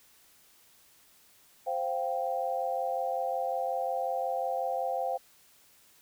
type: chord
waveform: sine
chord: C suspended fourth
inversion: none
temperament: equal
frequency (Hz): 523.3 / 698.5 / 784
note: C5 / F5 / G5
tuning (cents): 0 / 0 / 0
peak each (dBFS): -33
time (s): 1.66-5.18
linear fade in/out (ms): 20
effects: white hiss -61 dBFS RMS until 6.01 s